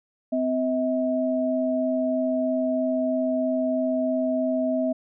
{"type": "tone pair together", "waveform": "sine", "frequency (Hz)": [256.3, 640.6], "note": ["C4", "E5"], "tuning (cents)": [-36, -50], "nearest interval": "octave + major third", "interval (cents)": 1586, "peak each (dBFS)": -24, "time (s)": [0.32, 4.93], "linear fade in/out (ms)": 10, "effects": []}